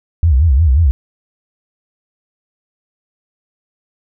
sine tone with vibrato, 73.42 Hz, D2, in tune, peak -7 dBFS, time 0.23-0.91 s, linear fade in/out 0 ms, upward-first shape sine, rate 5.6 Hz, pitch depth 270 cents each way, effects none

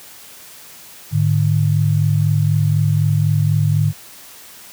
sine tone pair together, 105.5 / 149.51 Hz, G#2 / D3, +28 / +31 cents, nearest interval tritone, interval 603 cents, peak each -15 dBFS, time 1.11-3.93 s, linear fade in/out 50 ms, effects white hiss -40 dBFS RMS until 4.72 s + high-pass 60 Hz 12 dB/octave

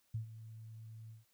sine tone with ADSR envelope, 111.3 Hz, A2, 20 cents sharp, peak -34 dBFS, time 0.14-1.25 s, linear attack 8 ms, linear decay 110 ms, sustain -14 dB, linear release 150 ms, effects white hiss -75 dBFS RMS until 1.33 s

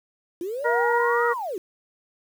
sine linear two-way sweep, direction up then down, 328.6 to 1300 to 331.8 Hz, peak -27 dBFS, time 0.41-1.58 s, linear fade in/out 2 ms, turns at 1.27 s
harmonic tone, 474.5 Hz, A#4, 31 cents sharp, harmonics 1 / 2 / 3 / 4, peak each -22 / -25 / -27 / -28 dBFS, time 0.64-1.34 s, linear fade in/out 20 ms
effects 8-bit

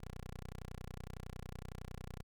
10% pulse tone, 30.87 Hz, B0, in tune, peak -37 dBFS, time 0-2.23 s, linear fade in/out 10 ms, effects none

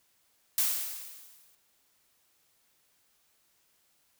blue noise with exponential decay, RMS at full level -25 dBFS, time 0.58-1.55 s, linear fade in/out 1 ms, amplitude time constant 210 ms, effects white hiss -70 dBFS RMS until 4.19 s

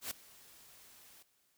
white noise with ADSR envelope, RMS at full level -38 dBFS, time 0.01-1.23 s, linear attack 100 ms, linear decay 5 ms, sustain -21 dB, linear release 10 ms, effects white hiss -74 dBFS RMS until 1.57 s

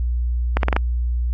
accelerating click train, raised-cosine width 0.5 ms, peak -3 dBFS, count 5, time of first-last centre 0.57-0.765 s, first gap 62 ms, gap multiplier 0.84, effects added 60 Hz sine -18 dBFS peak until 1.33 s + AAC 48 kbps

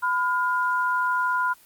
sine tone pair together, 1002.7 / 1418 Hz, B5 / F6, +26 / +26 cents, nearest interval tritone, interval 600 cents, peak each -23 / -24 dBFS, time 0.02-1.54 s, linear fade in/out 20 ms, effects white hiss -54 dBFS RMS until 1.65 s + Opus 24 kbps

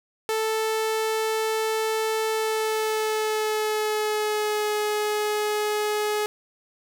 sawtooth tone with pitch glide, 440 to 421.6 Hz, A4 to G#4, 0 to +26 cents, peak -19 dBFS, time 0.29-6.26 s, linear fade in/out 0 ms, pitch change -74 cents, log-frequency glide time 2.3-4.73 s, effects none

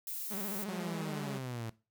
violet noise, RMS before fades -40 dBFS, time 0.07-0.64 s, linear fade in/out 2 ms
sawtooth tone with vibrato, 201.3 Hz, G3, 46 cents sharp, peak -35 dBFS, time 0.3-1.39 s, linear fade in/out 20 ms, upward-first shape square, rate 14 Hz, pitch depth 88 cents each way
sawtooth linear sweep, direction down, 185 to 109.7 Hz, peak -34 dBFS, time 0.68-1.7 s, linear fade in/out 5 ms
effects noise-tail reverb RT60 0.3 s tail -19 dB re dry

